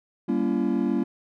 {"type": "chord", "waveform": "triangle", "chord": "G diminished seventh", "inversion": "none", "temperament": "just", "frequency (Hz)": [196, 235.2, 282.2, 338.7], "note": ["G3", "Bb3", "Db4", "Fb4"], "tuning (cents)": [0, 16, 31, 47], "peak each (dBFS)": [-26, -24, -25, -26], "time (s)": [0.28, 1.04], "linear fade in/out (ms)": 10, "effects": []}